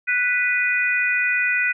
harmonic tone, 493.9 Hz, B4, in tune, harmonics 3 / 4 / 5, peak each -22 / -22 / -22 dBFS, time 0.07-1.73 s, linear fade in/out 20 ms, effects none

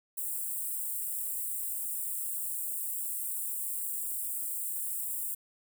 white high-pass noise, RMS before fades -35 dBFS, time 0.17-5.35 s, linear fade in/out 10 ms, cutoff 7700 Hz, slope 96 dB/octave, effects none

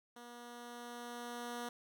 10% pulse tone with level ramp, 240 Hz, B3, 49 cents flat, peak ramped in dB -43 to -32 dBFS, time 0.16-1.69 s, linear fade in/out 5 ms, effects none

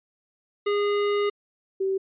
square / sine tone pair in turn, 410 / 385.1 Hz, G#4 / G4, -22 / -31 cents, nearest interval minor second, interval 109 cents, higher first, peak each -22 dBFS, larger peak neither, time 0.66-1.3 / 1.8-1.98 s, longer first, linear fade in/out 10 ms, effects resampled to 8000 Hz

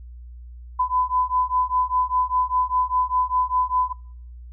sine beating tone pair, 1003 / 1008 Hz, B5 / B5, +26 / +35 cents, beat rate 5 Hz, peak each -22 / -22 dBFS, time 0.79-3.93 s, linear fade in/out 10 ms, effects noise-tail reverb RT60 0.6 s tail -24 dB re dry + added 60 Hz sine -37 dBFS peak until 4.52 s

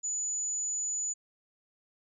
sine tone, 6940 Hz, A8, 25 cents flat, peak -30 dBFS, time 0.03-1.14 s, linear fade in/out 20 ms, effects none

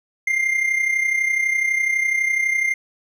triangle tone with amplitude modulation, 2100 Hz, C7, 6 cents sharp, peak -13 dBFS, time 0.27-2.74 s, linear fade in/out 5 ms, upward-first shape sine, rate 32 Hz, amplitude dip 60%, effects none

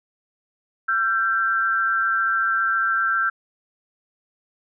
sine tone pair together, 1353.7 / 1568 Hz, E6 / G6, +46 / 0 cents, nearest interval minor third, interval 254 cents, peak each -21 / -21 dBFS, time 0.88-3.3 s, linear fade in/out 10 ms, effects none

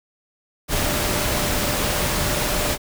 sine tone in noise, 594 Hz, D5, 20 cents sharp, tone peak -31 dBFS, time 0.68-2.78 s, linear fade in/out 50 ms, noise pink, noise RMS -22 dBFS, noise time 0.68-2.78 s, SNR -12 dB, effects none

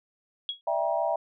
sine tone with exponential decay, 3322 Hz, G#7, in tune, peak -25 dBFS, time 0.49-0.61 s, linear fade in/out 1 ms, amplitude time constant 26 ms
sine chord, E half-diminished seventh, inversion third, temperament just, 593.3 / 659.3 / 791.1 / 949.3 Hz, D5 / E5 / G5 / Bb5, +18 / 0 / +16 / +31 cents, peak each -31 / -27 / -31 / -32 dBFS, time 0.67-1.16 s, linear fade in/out 5 ms
effects none

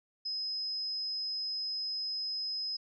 sine tone, 5080 Hz, D#8, 35 cents sharp, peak -33 dBFS, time 0.25-2.77 s, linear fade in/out 10 ms, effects none

